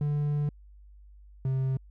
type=tone pair in turn; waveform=triangle; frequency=146.83 / 132.25 Hz; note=D3 / C3; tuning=0 / +19 cents; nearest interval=major second; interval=181 cents; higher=first; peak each=-23 dBFS; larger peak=neither; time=0.01-0.49 / 1.45-1.77 s; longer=first; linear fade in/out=2 ms; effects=added 50 Hz sine -49 dBFS peak until 1.9 s